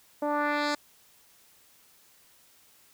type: tone with low-pass filter sweep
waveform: 10% pulse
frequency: 293.7 Hz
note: D4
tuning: in tune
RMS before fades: -28 dBFS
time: 0.22-0.75 s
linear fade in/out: 5 ms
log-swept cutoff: 630 to 6600 Hz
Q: 1.5
effects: white hiss -60 dBFS RMS until 2.93 s